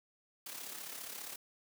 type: noise with amplitude modulation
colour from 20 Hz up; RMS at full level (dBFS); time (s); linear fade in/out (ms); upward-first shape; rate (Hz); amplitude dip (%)
white; -43; 0.46-1.36; 5; sine; 34.8; 55
effects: high-pass 200 Hz 12 dB/octave